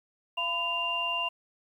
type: tone cluster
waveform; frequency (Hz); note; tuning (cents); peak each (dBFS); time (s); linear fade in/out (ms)
sine; 686 / 1006 / 2789; F5 / B5 / F7; -31 / +32 / -3; -37 / -33 / -29; 0.37-1.29; 10
effects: 10-bit